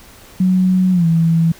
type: tone with pitch glide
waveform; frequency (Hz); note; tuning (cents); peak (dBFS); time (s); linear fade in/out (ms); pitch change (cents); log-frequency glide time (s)
sine; 185 to 164.82; F#3 to E3; 0 to 0; -10; 0.4-1.52; 5; -200; 0.92-1.06
effects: pink hiss -42 dBFS RMS until 1.59 s